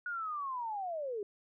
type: linear sweep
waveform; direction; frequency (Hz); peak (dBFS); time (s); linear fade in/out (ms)
sine; down; 1464 to 392; -35; 0.06-1.23; 2
effects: none